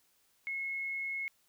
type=tone; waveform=sine; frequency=2175 Hz; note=C#7; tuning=33 cents flat; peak=-34 dBFS; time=0.47-1.28 s; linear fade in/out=0 ms; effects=white hiss -71 dBFS RMS until 1.48 s